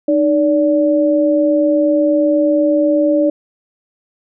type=tone pair together; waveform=sine; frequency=306.2 / 578 Hz; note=D#4 / D5; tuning=-28 / -28 cents; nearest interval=major seventh; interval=1100 cents; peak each=-13 dBFS; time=0.08-3.3 s; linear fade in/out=5 ms; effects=none